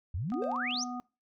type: exponential sweep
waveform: sine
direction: up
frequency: 73.42 to 6470 Hz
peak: -31 dBFS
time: 0.14-0.84 s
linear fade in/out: 5 ms
type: clicks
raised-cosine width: 0.2 ms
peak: -37 dBFS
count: 7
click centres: 0.302 / 0.34 / 0.439 / 0.516 / 0.561 / 0.709 / 0.757 s
type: harmonic tone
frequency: 246.9 Hz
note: B3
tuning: in tune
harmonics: 1 / 3 / 5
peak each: -37 / -40 / -43 dBFS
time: 0.32-1 s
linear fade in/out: 0 ms
type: tone with exponential decay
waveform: triangle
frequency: 523.3 Hz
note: C5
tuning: in tune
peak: -31 dBFS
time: 0.42-0.77 s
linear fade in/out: 1 ms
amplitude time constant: 74 ms
effects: noise-tail reverb RT60 0.3 s tail -24 dB re dry